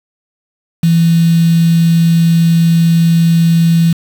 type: tone with quantisation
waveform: sine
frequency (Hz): 166.5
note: E3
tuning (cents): +18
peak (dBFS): -6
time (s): 0.83-3.93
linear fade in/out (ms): 5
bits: 4
effects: none